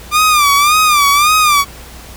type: tone with vibrato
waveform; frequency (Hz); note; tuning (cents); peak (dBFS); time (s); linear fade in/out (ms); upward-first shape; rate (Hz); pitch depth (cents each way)
sawtooth; 1191; D6; +24; -4; 0.11-1.65; 50; sine; 1.8; 97
effects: added 60 Hz sine -35 dBFS peak until 2.16 s + pink hiss -35 dBFS RMS until 2.16 s